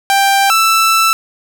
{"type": "tone pair in turn", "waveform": "sawtooth", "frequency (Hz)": [788, 1325.3], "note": ["G5", "E6"], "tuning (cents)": [9, 9], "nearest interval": "major sixth", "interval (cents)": 900, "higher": "second", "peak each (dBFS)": -5, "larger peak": "neither", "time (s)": [[0.1, 0.5], [0.5, 1.13]], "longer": "second", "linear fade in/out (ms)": 0, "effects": []}